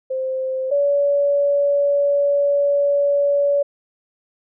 sine tone pair in turn, 523 / 569.3 Hz, C5 / C#5, -1 / +46 cents, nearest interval minor second, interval 147 cents, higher second, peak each -20 / -14 dBFS, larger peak second, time 0.1-0.71 / 0.71-3.63 s, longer second, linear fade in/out 10 ms, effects none

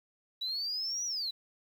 sine linear two-way sweep, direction up then down, 3882 to 5910 to 3882 Hz, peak -31 dBFS, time 0.41-1.31 s, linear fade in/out 10 ms, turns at 1.05 s, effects tanh soft clip ceiling -28 dBFS + 10-bit

